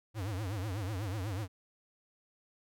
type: tone with vibrato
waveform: square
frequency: 100.2 Hz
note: G2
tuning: 38 cents sharp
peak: -35 dBFS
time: 0.14-1.48 s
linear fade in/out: 50 ms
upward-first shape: triangle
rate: 8.1 Hz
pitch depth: 240 cents each way
effects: none